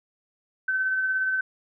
sine tone with tremolo, 1530 Hz, G6, 42 cents flat, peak -21 dBFS, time 0.68-1.41 s, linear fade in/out 5 ms, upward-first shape sine, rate 17 Hz, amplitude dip 30%, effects none

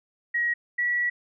sine tone pair in turn, 1900 / 1937.7 Hz, A#6 / B6, +33 / -33 cents, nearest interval unison, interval 34 cents, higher second, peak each -22 dBFS, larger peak neither, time 0.34-0.54 / 0.78-1.1 s, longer second, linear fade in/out 10 ms, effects none

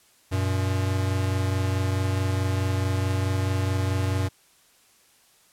square tone pair together, 94.85 / 119.5 Hz, F#2 / A#2, +43 / +43 cents, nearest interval major third, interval 400 cents, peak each -24 / -30 dBFS, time 0.31-4.29 s, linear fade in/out 20 ms, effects white hiss -59 dBFS RMS until 5.52 s + low-pass 12000 Hz 12 dB/octave

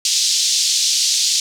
white band-pass noise, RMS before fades -17 dBFS, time 0.05-1.4 s, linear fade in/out 2 ms, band 3700 to 6500 Hz, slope 24 dB/octave, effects none

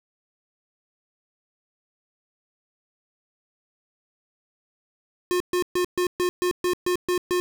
square tone bursts, 358.7 Hz, F4, 46 cents sharp, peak -21 dBFS, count 10, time 5.31-7.4 s, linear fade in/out 0 ms, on 92 ms, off 130 ms, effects 10-bit

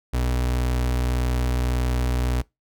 35% pulse tone, 61.74 Hz, B1, in tune, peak -19 dBFS, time 0.13-2.42 s, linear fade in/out 10 ms, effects noise-tail reverb RT60 0.2 s tail -23 dB re dry

